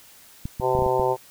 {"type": "clicks", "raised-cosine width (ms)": 5, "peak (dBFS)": -17, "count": 7, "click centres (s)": [0.455, 0.599, 0.751, 0.79, 0.822, 0.863, 0.997]}
{"type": "harmonic tone", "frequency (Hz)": 128.1, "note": "C3", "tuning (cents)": -36, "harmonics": [1, 3, 4, 5, 6, 7, 8], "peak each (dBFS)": [-34, -24, -25, -29, -30, -24, -35], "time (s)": [0.6, 1.17], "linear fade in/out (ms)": 50}
{"effects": ["white hiss -50 dBFS RMS until 1.3 s"]}